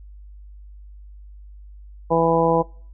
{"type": "harmonic tone", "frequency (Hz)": 165.4, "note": "E3", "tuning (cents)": 6, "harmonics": [1, 2, 3, 4, 5, 6], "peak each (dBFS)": [-24, -24, -18, -24, -23, -23], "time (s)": [2.1, 2.63], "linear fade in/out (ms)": 20, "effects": ["noise-tail reverb RT60 0.5 s tail -24 dB re dry", "added 50 Hz sine -39 dBFS peak until 2.93 s"]}